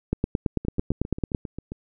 two click trains, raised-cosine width 3 ms, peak -20 / -9 dBFS, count 9 / 12, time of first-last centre 0.65-1.72 / 0.13-1.348 s, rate 7.48 / 9.03 Hz, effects none

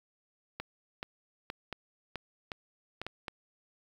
clicks, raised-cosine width 0.3 ms, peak -21 dBFS, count 9, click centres 0.6 / 1.029 / 1.501 / 1.727 / 2.157 / 2.518 / 3.016 / 3.066 / 3.282 s, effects 8-bit

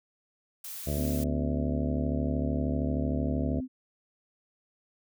blue noise, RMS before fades -40 dBFS, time 0.64-1.24 s, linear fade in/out 5 ms
harmonic tone, 73 Hz, D2, 10 cents flat, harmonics 1 / 2 / 3 / 4 / 5 / 6 / 7 / 8 / 9, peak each -31 / -33 / -37 / -40 / -41 / -44 / -42 / -41 / -40 dBFS, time 0.86-3.61 s, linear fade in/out 20 ms
sine tone with pitch glide, 251.6 to 257.8 Hz, B3 to C4, +32 to -26 cents, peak -31 dBFS, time 0.96-3.68 s, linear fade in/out 50 ms, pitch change +42 cents, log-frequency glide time 1.44-2.79 s
effects none

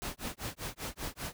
pink noise with tremolo, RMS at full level -37 dBFS, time 0.02-1.33 s, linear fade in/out 0 ms, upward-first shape sine, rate 5.1 Hz, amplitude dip 100%, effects none

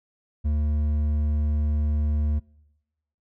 triangle tone with hard clipping, 75 Hz, D2, 37 cents sharp, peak -22 dBFS, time 0.44-2.4 s, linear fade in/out 20 ms, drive 9 dB, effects noise-tail reverb RT60 1.0 s tail -25 dB re dry

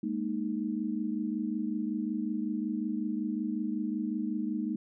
sine chord, Ab suspended second, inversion none, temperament equal with one note detuned, 207.7 / 233.1 / 309.2 Hz, Ab3 / Bb3 / Eb4, 0 / 0 / -11 cents, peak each -34 dBFS, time 0.03-4.76 s, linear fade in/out 5 ms, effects none

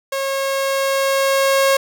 sawtooth tone with level ramp, 544 Hz, C#5, 33 cents flat, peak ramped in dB -16 to -8 dBFS, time 0.12-1.77 s, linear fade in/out 5 ms, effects none

